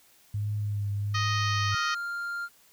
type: tone with vibrato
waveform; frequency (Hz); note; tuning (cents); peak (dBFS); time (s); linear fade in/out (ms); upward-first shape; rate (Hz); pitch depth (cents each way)
sine; 103; G#2; -14; -27; 0.34-1.75; 5; triangle; 1.3; 33
type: harmonic tone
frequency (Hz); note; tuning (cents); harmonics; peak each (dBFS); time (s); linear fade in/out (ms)
623; D#5; +2; 2 / 3 / 4 / 5 / 6 / 7 / 8 / 9 / 10; -30 / -33 / -38 / -37 / -42 / -37 / -43 / -41 / -45; 1.14-1.95; 10
type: tone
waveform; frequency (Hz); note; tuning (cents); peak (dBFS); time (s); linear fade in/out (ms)
triangle; 1396.9; F6; 0; -29; 1.71-2.49; 50
effects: white hiss -60 dBFS RMS until 2.72 s